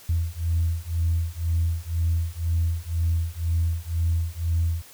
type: beating tone pair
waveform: sine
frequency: 82.41 / 84.41 Hz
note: E2 / E2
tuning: 0 / +42 cents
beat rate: 2 Hz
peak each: -24 dBFS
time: 0.09-4.82 s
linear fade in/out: 5 ms
effects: tanh soft clip ceiling -14 dBFS + white hiss -48 dBFS RMS until 4.93 s